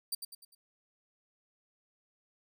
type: tone with echo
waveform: 15% pulse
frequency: 4662 Hz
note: D8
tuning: 14 cents flat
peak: -25 dBFS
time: 0.12-0.15 s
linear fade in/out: 5 ms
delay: 100 ms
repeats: 4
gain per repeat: -7 dB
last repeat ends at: 0.55 s
effects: none